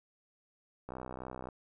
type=click train; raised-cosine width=1 ms; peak=-28 dBFS; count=39; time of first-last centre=0.89-1.487 s; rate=63.6 Hz; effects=none